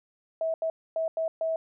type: tone bursts at uneven times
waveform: sine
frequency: 648 Hz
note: E5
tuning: 30 cents flat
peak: -25 dBFS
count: 5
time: 0.41-0.54 / 0.62-0.7 / 0.96-1.08 / 1.17-1.28 / 1.41-1.56 s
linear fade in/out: 2 ms
effects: none